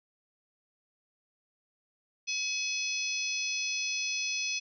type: harmonic tone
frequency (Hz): 850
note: G#5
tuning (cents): +40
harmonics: 3 / 4 / 5 / 6 / 7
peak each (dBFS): -33 / -40 / -41 / -38 / -36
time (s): 2.27-4.6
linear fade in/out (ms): 20
effects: none